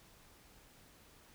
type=silence; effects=pink hiss -62 dBFS RMS until 1.34 s